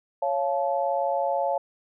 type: chord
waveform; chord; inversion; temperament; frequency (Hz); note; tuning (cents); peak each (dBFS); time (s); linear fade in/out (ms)
sine; Db augmented; none; just; 554.4 / 693 / 866.2; Db5 / F5 / A5; 0 / -14 / -27; -26 / -27 / -28; 0.22-1.58; 5
effects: none